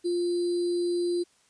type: tone with sample-and-hold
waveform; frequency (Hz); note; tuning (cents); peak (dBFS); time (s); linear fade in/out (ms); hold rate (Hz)
sine; 349.2; F4; 0; -24; 0.04-1.24; 20; 4410
effects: white hiss -64 dBFS RMS until 1.49 s + resampled to 22050 Hz